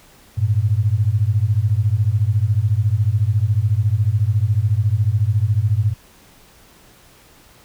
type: beating tone pair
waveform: sine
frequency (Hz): 98.5 / 112.5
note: G2 / A2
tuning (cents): +9 / +39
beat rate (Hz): 14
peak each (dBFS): -17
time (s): 0.37-5.94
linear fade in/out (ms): 20
effects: pink hiss -49 dBFS RMS until 7.64 s